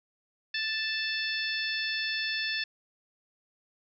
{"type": "harmonic tone", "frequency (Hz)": 880, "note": "A5", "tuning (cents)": 0, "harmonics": [2, 3, 4, 5, 6], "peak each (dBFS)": [-33, -35, -36, -37, -38], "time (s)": [0.54, 2.64], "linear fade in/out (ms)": 5, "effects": []}